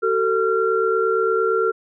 sine tone cluster, 380.2 / 448.9 / 1374 Hz, F#4 / A4 / F6, +47 / +35 / -29 cents, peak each -22 / -19 / -22 dBFS, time 0.02-1.72 s, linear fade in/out 20 ms, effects none

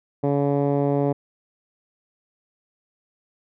10% pulse tone with low-pass filter, 142 Hz, C#3, 42 cents sharp, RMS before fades -21 dBFS, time 0.23-1.13 s, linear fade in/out 10 ms, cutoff 570 Hz, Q 0.98, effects none

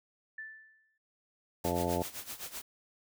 sine tone with exponential decay, 1760 Hz, A6, in tune, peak -38 dBFS, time 0.38-0.98 s, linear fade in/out 5 ms, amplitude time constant 130 ms
white noise with tremolo, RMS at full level -40 dBFS, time 1.64-2.62 s, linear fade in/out 5 ms, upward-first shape sine, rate 7.8 Hz, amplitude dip 80%
harmonic tone, 87.31 Hz, F2, in tune, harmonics 1 / 2 / 3 / 4 / 5 / 6 / 7 / 8 / 10, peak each -38 / -38 / -38 / -38 / -38 / -38 / -38 / -38 / -38 dBFS, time 1.64-2.03 s, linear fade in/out 10 ms
effects none

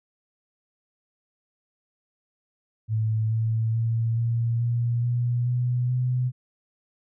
sine tone with pitch steps, 110 / 112.12 / 114.27 / 116.47 / 118.72 / 121 / 123.33 / 125.7 Hz, A2 / A2 / A#2 / A#2 / A#2 / B2 / B2 / B2, 0 / +33 / -34 / -1 / +32 / -35 / -2 / +31 cents, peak -21 dBFS, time 2.88-6.32 s, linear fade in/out 50 ms, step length 430 ms, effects none

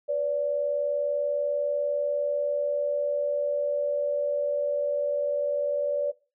sine tone pair together, 498.3 / 578.4 Hz, B4 / D5, +15 / -27 cents, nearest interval minor third, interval 258 cents, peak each -32 / -24 dBFS, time 0.08-6.12 s, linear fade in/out 20 ms, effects noise-tail reverb RT60 0.3 s tail -18 dB re dry

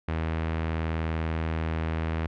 sawtooth tone with low-pass filter, 80.6 Hz, E2, 38 cents flat, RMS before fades -29 dBFS, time 0.08-2.27 s, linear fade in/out 5 ms, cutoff 2300 Hz, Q 1.3, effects none

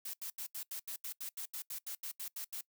blue noise bursts, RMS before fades -42 dBFS, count 16, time 0.05-2.611 s, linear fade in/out 5 ms, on 86 ms, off 79 ms, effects noise-tail reverb RT60 0.1 s tail -22 dB re dry

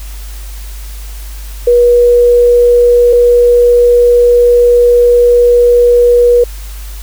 sine tone pair in turn, 482.4 / 482.4 Hz, B4 / B4, -41 / -41 cents, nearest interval unison, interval 0 cents, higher neither, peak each -3 dBFS, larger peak neither, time 1.67-3.13 / 3.13-6.44 s, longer second, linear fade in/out 5 ms, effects added 50 Hz sine -22 dBFS peak until 7.02 s + white hiss -34 dBFS RMS until 7.02 s

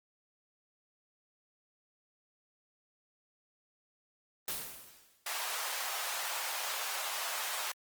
white noise with exponential decay, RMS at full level -34 dBFS, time 4.48-5.27 s, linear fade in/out 2 ms, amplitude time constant 170 ms
pink high-pass noise, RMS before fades -37 dBFS, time 5.26-7.72 s, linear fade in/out 5 ms, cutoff 680 Hz, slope 24 dB/octave
effects Opus 24 kbps

